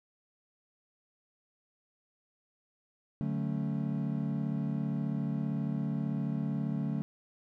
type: chord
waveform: triangle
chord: D major seventh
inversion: none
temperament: equal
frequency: 146.83 / 185 / 220 / 277.2 Hz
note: D3 / F#3 / A3 / C#4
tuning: 0 / 0 / 0 / 0 cents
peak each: -32 / -35 / -33 / -38 dBFS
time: 3.21-7.02 s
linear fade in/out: 0 ms
effects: none